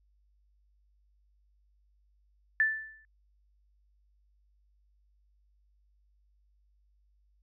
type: tone with exponential decay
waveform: sine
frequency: 1760 Hz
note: A6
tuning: in tune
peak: -20 dBFS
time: 2.6-3.05 s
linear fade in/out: 1 ms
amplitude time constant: 97 ms
effects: added 50 Hz sine -65 dBFS peak until 7.42 s